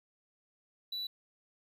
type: tone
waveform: triangle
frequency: 3951 Hz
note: B7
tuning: in tune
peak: -34 dBFS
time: 0.92-1.07 s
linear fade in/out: 5 ms
effects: 12-bit